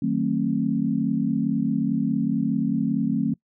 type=chord; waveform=sine; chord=D# diminished seventh; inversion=none; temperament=just; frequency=155.56 / 186.68 / 224 / 268.8 Hz; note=D#3 / F#3 / A3 / C4; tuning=0 / +16 / +31 / +47 cents; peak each=-29 / -27 / -24 / -25 dBFS; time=0.02-3.34 s; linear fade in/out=5 ms; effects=noise-tail reverb RT60 0.1 s tail -24 dB re dry